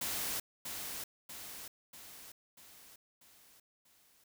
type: noise with echo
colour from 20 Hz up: white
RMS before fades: -37 dBFS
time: 0.01-0.4 s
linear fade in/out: 5 ms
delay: 640 ms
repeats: 6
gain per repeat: -5 dB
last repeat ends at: 4.24 s
effects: none